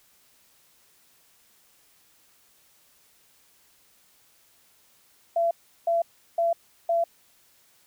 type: tone bursts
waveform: sine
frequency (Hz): 676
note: E5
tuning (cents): +43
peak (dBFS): -20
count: 4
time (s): 5.36-7.04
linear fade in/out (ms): 5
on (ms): 150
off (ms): 360
effects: white hiss -61 dBFS RMS until 7.86 s